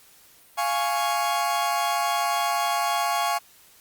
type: chord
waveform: 40% pulse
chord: Db major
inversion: first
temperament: equal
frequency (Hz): 698.5 / 830.6 / 1108.7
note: F5 / Ab5 / Db6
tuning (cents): 0 / 0 / 0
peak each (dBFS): -26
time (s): 0.57-3.39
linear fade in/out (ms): 20
effects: white hiss -54 dBFS RMS until 3.8 s + Opus 48 kbps